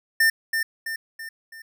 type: tone with echo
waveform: square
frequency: 1800 Hz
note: A6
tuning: 39 cents sharp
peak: -16 dBFS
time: 0.2-0.3 s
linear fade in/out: 5 ms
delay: 330 ms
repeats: 4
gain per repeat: -6 dB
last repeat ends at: 1.62 s
effects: none